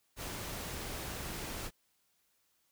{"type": "noise", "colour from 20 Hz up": "pink", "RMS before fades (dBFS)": -41, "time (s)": [0.16, 1.71], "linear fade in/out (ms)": 50, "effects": ["white hiss -75 dBFS RMS until 2.71 s"]}